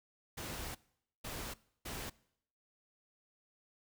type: noise bursts at uneven times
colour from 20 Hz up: pink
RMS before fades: -43 dBFS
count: 3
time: 0.37-0.75 / 1.24-1.54 / 1.85-2.1 s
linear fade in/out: 10 ms
effects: noise-tail reverb RT60 0.7 s tail -22 dB re dry